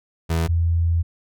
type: tone pair in turn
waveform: 30% pulse / sine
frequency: 82.41 / 84.04 Hz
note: E2 / E2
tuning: 0 / +34 cents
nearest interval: unison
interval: 34 cents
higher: second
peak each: -16 dBFS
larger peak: neither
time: 0.29-0.48 / 0.48-1.03 s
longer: second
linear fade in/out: 20 ms
effects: none